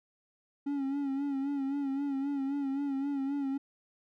triangle tone with vibrato, 277.2 Hz, C#4, in tune, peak -28 dBFS, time 0.66-3.58 s, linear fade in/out 10 ms, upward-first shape sine, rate 3.8 Hz, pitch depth 56 cents each way, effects none

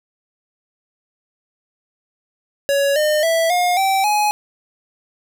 square tone with pitch steps, 560 / 607.2 / 658.3 / 713.8 / 773.9 / 839.1 Hz, C#5 / D#5 / E5 / F5 / G5 / G#5, +18 / -42 / -3 / +38 / -22 / +18 cents, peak -15 dBFS, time 2.69-4.31 s, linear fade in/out 0 ms, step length 270 ms, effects none

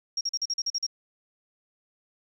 sine tone bursts, 5588 Hz, F8, in tune, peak -25 dBFS, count 9, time 0.17-0.866 s, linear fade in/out 5 ms, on 40 ms, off 42 ms, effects 10-bit

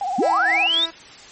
sine tone with vibrato, 761 Hz, F#5, 48 cents sharp, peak -21 dBFS, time 0.01-0.67 s, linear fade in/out 2 ms, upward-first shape sine, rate 17 Hz, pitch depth 110 cents each way
sine linear sweep, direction up, 179.4 to 3820 Hz, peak -16 dBFS, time 0.18-0.86 s, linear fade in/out 10 ms
10% pulse tone with tremolo, 330 Hz, E4, 2 cents sharp, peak -20 dBFS, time 0.22-0.91 s, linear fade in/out 10 ms, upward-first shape sine, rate 3.9 Hz, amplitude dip 45%
effects white hiss -42 dBFS RMS until 1.31 s + MP3 32 kbps

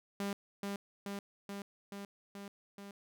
sawtooth tone with echo, 200 Hz, G3, 35 cents sharp, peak -31 dBFS, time 0.2-0.33 s, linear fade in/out 2 ms, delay 430 ms, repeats 6, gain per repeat -2 dB, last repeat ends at 2.91 s, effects none

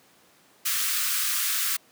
white high-pass noise, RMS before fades -26 dBFS, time 0.65-1.77 s, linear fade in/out 10 ms, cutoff 1100 Hz, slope 96 dB/octave, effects pink hiss -58 dBFS RMS until 1.91 s + high-pass 200 Hz 12 dB/octave

